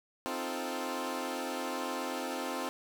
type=chord; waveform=15% pulse; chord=F dominant seventh; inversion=second; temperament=equal; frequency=261.6 / 311.1 / 349.2 / 440 Hz; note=C4 / Eb4 / F4 / A4; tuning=0 / 0 / 0 / 0 cents; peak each=-31 / -35 / -34 / -36 dBFS; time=0.26-2.69 s; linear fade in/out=0 ms; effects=none